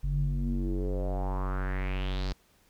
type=tone with low-pass filter sweep; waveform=square; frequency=46.96 Hz; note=F#1; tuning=26 cents sharp; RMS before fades=-30 dBFS; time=0.03-2.33 s; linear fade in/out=10 ms; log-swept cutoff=110 to 4900 Hz; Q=4.2; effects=pink hiss -65 dBFS RMS until 2.69 s